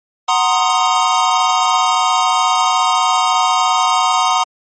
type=chord; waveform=square; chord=C half-diminished seventh; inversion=second; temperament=equal with one note detuned; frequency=742.1 / 932.3 / 1046.5 / 1244.5 Hz; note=Gb5 / Bb5 / C6 / Eb6; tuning=+5 / 0 / 0 / 0 cents; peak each=-18 dBFS; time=0.28-4.44 s; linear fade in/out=10 ms; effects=MP3 32 kbps